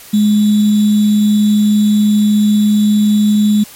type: tone with sample-and-hold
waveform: sine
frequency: 210 Hz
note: G#3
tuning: 19 cents sharp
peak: -7 dBFS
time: 0.13-3.64 s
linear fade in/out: 10 ms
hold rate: 3675 Hz
effects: white hiss -36 dBFS RMS until 3.75 s + MP3 64 kbps